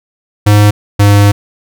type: tone pair in turn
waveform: square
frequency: 103.83 / 101.87 Hz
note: G#2 / G#2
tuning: 0 / -33 cents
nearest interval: unison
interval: 33 cents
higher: first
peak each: -4 dBFS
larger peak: neither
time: 0.46-0.71 / 0.99-1.32 s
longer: second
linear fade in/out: 10 ms
effects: none